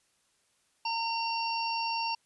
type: harmonic tone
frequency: 915 Hz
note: A#5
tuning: 32 cents flat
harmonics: 1 / 3 / 5 / 6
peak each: -31 / -36 / -38 / -39 dBFS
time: 0.85-2.15 s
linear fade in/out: 5 ms
effects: white hiss -71 dBFS RMS until 2.25 s + resampled to 24000 Hz